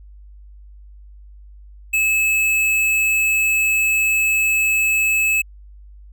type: tone with tanh clipping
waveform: sine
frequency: 2597 Hz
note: E7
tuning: 26 cents flat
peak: -16 dBFS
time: 1.93-5.42 s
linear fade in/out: 10 ms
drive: 18 dB
effects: added 50 Hz sine -39 dBFS peak until 6.12 s